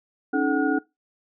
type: tone cluster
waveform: sine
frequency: 276.5 / 309.7 / 430.5 / 749 / 1442 Hz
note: C#4 / D#4 / A4 / F#5 / F#6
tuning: -4 / -8 / -38 / +21 / -45 cents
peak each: -23 / -25 / -28 / -29 / -28 dBFS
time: 0.33-0.79 s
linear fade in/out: 10 ms
effects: noise-tail reverb RT60 0.2 s tail -20 dB re dry